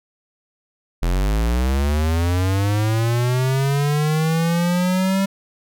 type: linear sweep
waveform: square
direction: up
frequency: 41.2 to 196 Hz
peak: -17 dBFS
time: 1.02-5.26 s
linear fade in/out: 10 ms
effects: none